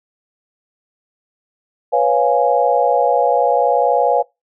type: chord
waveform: sine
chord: C# dominant seventh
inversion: third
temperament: equal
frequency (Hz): 493.9 / 554.4 / 698.5 / 830.6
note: B4 / C#5 / E#5 / G#5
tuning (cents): 0 / 0 / 0 / 0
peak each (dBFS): -17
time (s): 1.92-4.23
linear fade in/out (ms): 20
effects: noise-tail reverb RT60 0.2 s tail -23 dB re dry